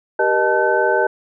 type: tone cluster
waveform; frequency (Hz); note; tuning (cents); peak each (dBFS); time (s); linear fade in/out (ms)
sine; 391 / 476.9 / 615 / 874 / 1522; G4 / A#4 / D#5 / A5 / F#6; -4 / +39 / -20 / -12 / +48; -20; 0.19-1.07; 5
effects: none